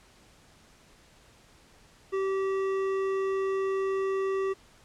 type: tone with hard clipping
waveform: sine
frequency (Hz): 386.3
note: G4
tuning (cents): -25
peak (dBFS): -28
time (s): 2.12-4.54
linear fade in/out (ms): 20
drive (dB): 11
effects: pink hiss -58 dBFS RMS until 4.84 s + low-pass 9000 Hz 12 dB/octave